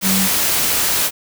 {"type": "tone in noise", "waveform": "sine", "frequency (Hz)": 191.2, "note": "G3", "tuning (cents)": -43, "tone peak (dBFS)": -17, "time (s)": [0.02, 0.29], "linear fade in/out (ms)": 50, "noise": "white", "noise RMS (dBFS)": -17, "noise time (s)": [0.01, 1.11], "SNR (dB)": -3, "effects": []}